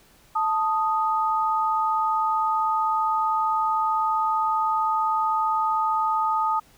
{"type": "tone pair together", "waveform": "sine", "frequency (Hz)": [880, 1244.5], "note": ["A5", "D#6"], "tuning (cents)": [0, 0], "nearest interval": "tritone", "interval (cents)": 600, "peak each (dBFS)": -23, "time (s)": [0.35, 6.6], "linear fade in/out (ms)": 10, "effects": ["pink hiss -56 dBFS RMS until 6.77 s"]}